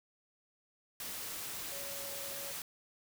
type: tone in noise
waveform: sine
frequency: 558 Hz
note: C#5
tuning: 11 cents sharp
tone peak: -48 dBFS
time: 1.72-2.52 s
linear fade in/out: 2 ms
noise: white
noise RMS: -42 dBFS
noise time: 1-2.62 s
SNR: -9 dB
effects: none